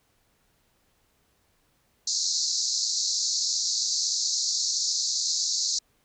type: band-pass noise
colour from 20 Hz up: pink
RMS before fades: -27 dBFS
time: 2.07-5.79 s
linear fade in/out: 5 ms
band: 4100 to 7100 Hz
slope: 96 dB/octave
effects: pink hiss -68 dBFS RMS until 6.04 s